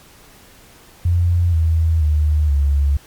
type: tone with pitch steps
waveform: sine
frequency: 87 / 81.17 / 75.74 / 70.67 Hz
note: F2 / E2 / D#2 / C#2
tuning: -6 / -26 / -46 / +34 cents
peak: -12 dBFS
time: 1.05-2.97 s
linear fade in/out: 5 ms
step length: 480 ms
effects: pink hiss -46 dBFS RMS until 3.06 s + MP3 96 kbps